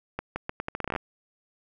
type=accelerating click train; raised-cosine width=0.5 ms; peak=-15 dBFS; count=14; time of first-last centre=0.19-0.962 s; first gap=170 ms; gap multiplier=0.79; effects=none